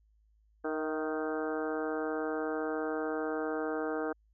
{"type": "harmonic tone with a mistuned harmonic", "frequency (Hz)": 155.56, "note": "D#3", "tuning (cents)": 0, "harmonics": [2, 3, 4, 5, 6, 7, 8, 9, 10], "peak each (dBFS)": [-36, -35, -40, -42, -48, -49, -44, -46, -44], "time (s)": [0.64, 4.13], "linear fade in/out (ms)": 10, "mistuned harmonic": 4, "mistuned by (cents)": 39, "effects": ["added 53 Hz sine -64 dBFS peak until 4.33 s"]}